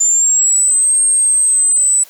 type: exponential two-way sweep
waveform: sine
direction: up then down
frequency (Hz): 7120 to 8530 to 7930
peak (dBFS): -9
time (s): 0-2.04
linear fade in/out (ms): 10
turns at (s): 1.02
effects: white hiss -42 dBFS RMS until 2.09 s + high-pass 300 Hz 12 dB/octave